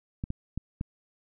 clicks, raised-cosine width 5 ms, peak -19 dBFS, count 4, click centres 0.239 / 0.304 / 0.576 / 0.811 s, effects none

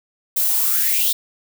violet noise with high-pass filter sweep, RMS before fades -18 dBFS, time 0.36-1.13 s, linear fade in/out 10 ms, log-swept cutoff 520 to 3700 Hz, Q 6.8, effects none

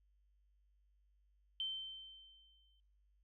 sine tone with exponential decay, 3100 Hz, G7, 20 cents flat, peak -36 dBFS, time 1.6-2.8 s, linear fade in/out 1 ms, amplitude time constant 260 ms, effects noise-tail reverb RT60 0.7 s tail -24 dB re dry + added 50 Hz sine -70 dBFS peak until 3.23 s

